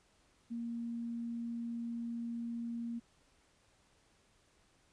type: tone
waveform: sine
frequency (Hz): 233.8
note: A#3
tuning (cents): +5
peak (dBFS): -37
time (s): 0.5-3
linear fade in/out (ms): 20
effects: pink hiss -70 dBFS RMS until 4.92 s + resampled to 22050 Hz